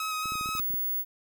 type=tone with vibrato; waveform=sawtooth; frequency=1270 Hz; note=D#6; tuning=35 cents sharp; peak=-26 dBFS; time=0-0.6 s; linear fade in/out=2 ms; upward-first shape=square; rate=4.4 Hz; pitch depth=13 cents each way
type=clicks; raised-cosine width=3 ms; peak=-30 dBFS; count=10; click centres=0.257 / 0.321 / 0.355 / 0.411 / 0.459 / 0.49 / 0.552 / 0.598 / 0.706 / 0.741 s
type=tone; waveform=sine; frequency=15700 Hz; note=B9; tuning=11 cents flat; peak=-27 dBFS; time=0.55-1.05 s; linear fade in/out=50 ms
effects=none